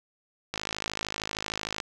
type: click train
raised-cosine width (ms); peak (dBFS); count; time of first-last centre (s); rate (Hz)
0.2; -13; 68; 0.54-1.802; 53.1
effects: none